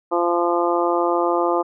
harmonic tone, 172.9 Hz, F3, 17 cents flat, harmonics 2 / 3 / 4 / 5 / 6 / 7, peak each -21 / -23 / -24 / -25 / -26 / -26 dBFS, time 0.11-1.63 s, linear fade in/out 20 ms, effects none

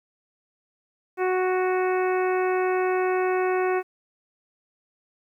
harmonic tone, 369.6 Hz, F#4, 2 cents flat, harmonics 1 / 2 / 3 / 4 / 5 / 6 / 7, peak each -22 / -28 / -32 / -34 / -36 / -38 / -39 dBFS, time 1.17-3.83 s, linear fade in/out 50 ms, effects 10-bit

